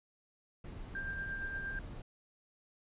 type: noise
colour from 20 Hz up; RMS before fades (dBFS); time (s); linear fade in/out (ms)
brown; -45; 0.64-2.02; 5
type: tone with tremolo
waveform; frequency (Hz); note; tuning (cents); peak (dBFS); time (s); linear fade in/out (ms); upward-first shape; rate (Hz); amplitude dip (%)
sine; 1586; G6; +20; -36; 0.95-1.79; 2; triangle; 8.6; 45
effects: resampled to 8000 Hz